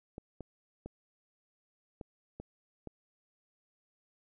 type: clicks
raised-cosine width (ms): 2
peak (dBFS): -29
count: 6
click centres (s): 0.181 / 0.407 / 0.86 / 2.012 / 2.4 / 2.873
effects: none